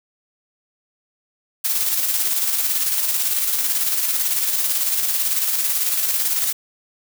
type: noise with tremolo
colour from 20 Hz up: blue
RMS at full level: -19 dBFS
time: 1.64-6.53 s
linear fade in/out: 10 ms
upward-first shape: square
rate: 18 Hz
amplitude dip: 35%
effects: none